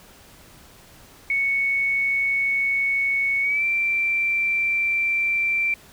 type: tone with pitch glide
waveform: sine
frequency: 2217 to 2349 Hz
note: C#7 to D7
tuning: 0 to 0 cents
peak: -19 dBFS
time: 1.3-5.74 s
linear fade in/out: 2 ms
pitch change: +100 cents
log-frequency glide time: 3.42-3.64 s
effects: pink hiss -49 dBFS RMS until 5.92 s